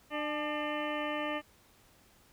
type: harmonic tone with a mistuned harmonic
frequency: 299.6 Hz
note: D4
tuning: 35 cents sharp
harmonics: 1 / 2 / 3 / 4 / 6 / 7 / 8 / 9 / 10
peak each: -38 / -37 / -42 / -40 / -41 / -45 / -47 / -48 / -45 dBFS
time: 0.1-1.42 s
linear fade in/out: 50 ms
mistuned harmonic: 3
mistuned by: -59 cents
effects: pink hiss -63 dBFS RMS until 2.32 s